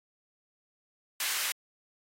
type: high-pass noise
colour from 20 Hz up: pink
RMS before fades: -32 dBFS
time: 1.2-1.52 s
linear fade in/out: 2 ms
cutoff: 1700 Hz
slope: 12 dB/octave
effects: AAC 48 kbps